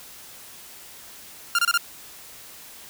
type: tone bursts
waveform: sawtooth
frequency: 1396.9 Hz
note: F6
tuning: in tune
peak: -14 dBFS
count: 4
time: 1.55-1.776 s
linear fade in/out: 2 ms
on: 37 ms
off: 26 ms
effects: white hiss -44 dBFS RMS until 2.89 s